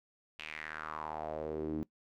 sawtooth tone with band-pass filter sweep, 77.7 Hz, D#2, 2 cents flat, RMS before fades -40 dBFS, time 0.39-1.83 s, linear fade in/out 0 ms, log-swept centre 2800 to 270 Hz, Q 4.3, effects noise-tail reverb RT60 0.1 s tail -20 dB re dry

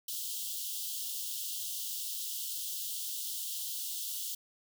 white high-pass noise, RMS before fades -38 dBFS, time 0.08-4.35 s, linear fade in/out 5 ms, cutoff 2900 Hz, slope 96 dB/octave, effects none

